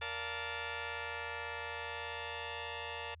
10% pulse chord, Bb major seventh, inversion none, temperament just, 466.2 / 582.7 / 699.2 / 874.1 Hz, Bb4 / D5 / F5 / A5, 0 / -14 / +2 / -12 cents, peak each -35 / -38 / -39 / -34 dBFS, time 0.01-3.15 s, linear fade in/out 10 ms, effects added 81 Hz sine -54 dBFS peak until 3.2 s + resampled to 8000 Hz

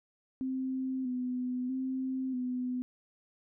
sine tone with vibrato, 256 Hz, C4, 38 cents flat, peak -31 dBFS, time 0.41-2.82 s, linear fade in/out 0 ms, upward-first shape square, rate 0.78 Hz, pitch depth 36 cents each way, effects none

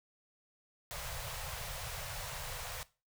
pink band-stop noise, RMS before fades -42 dBFS, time 0.91-2.83 s, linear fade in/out 0 ms, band 150 to 490 Hz, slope 48 dB/octave, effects noise-tail reverb RT60 0.3 s tail -18 dB re dry

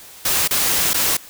white noise with dropouts, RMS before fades -18 dBFS, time 0.25-1.17 s, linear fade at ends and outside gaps 5 ms, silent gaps 0.477-0.508 / 0.934-0.942 s, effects white hiss -41 dBFS RMS until 1.29 s

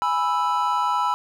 triangle chord, E major, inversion first, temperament equal, 830.6 / 987.8 / 1318.5 Hz, G#5 / B5 / E6, 0 / 0 / 0 cents, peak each -25 / -20 / -23 dBFS, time 0.02-1.14 s, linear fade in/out 0 ms, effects none

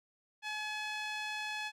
sawtooth tone with band-pass filter, 851 Hz, G#5, 42 cents sharp, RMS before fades -39 dBFS, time 0.42-1.72 s, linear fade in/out 50 ms, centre 2600 Hz, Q 1.2, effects none

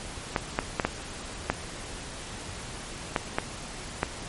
clicks, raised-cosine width 0.5 ms, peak -8 dBFS, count 8, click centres 0.362 / 0.589 / 0.798 / 0.85 / 1.5 / 3.162 / 3.385 / 4.031 s, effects pink hiss -39 dBFS RMS until 4.28 s + MP3 48 kbps

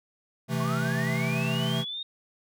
square chord, A minor, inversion first, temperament equal with one note detuned, 130.81 / 164.81 / 220.6 Hz, C3 / E3 / A3, 0 / 0 / +5 cents, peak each -30 / -31 / -32 dBFS, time 0.48-1.85 s, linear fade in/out 50 ms
sine linear sweep, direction up, 1061 to 3729 Hz, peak -32 dBFS, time 0.6-2.03 s, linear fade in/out 5 ms
effects none

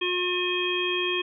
harmonic tone, 359.3 Hz, F4, 49 cents sharp, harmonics 1 / 3 / 5 / 7 / 9, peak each -28 / -34 / -36 / -29 / -29 dBFS, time 0.01-1.22 s, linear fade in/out 10 ms, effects none

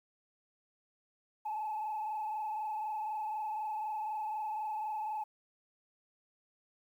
sine tone with frequency modulation, 859 Hz, A5, 42 cents flat, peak -33 dBFS, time 1.45-5.24 s, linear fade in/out 10 ms, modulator 24 Hz, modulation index 0.99, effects tanh soft clip ceiling -31 dBFS + 11-bit

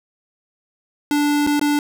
square tone with dropouts, 292.5 Hz, D4, 7 cents flat, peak -16 dBFS, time 1.11-1.79 s, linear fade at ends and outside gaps 1 ms, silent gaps 1.466-1.472 / 1.595-1.613 s, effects none

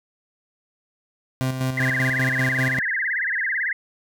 30% pulse tone with tremolo, 130.2 Hz, C3, 8 cents flat, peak -18 dBFS, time 1.41-2.79 s, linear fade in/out 0 ms, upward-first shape square, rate 5.1 Hz, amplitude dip 50%
sine tone with vibrato, 1811 Hz, A6, 49 cents sharp, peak -21 dBFS, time 1.77-3.73 s, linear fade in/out 5 ms, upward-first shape sine, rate 18 Hz, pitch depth 230 cents each way
effects none

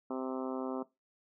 harmonic tone, 130.4 Hz, C3, 5 cents flat, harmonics 2 / 3 / 4 / 5 / 6 / 7 / 8 / 9 / 10, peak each -37 / -41 / -43 / -45 / -47 / -48 / -49 / -50 / -51 dBFS, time 0.1-0.83 s, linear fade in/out 5 ms, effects noise-tail reverb RT60 0.2 s tail -18 dB re dry

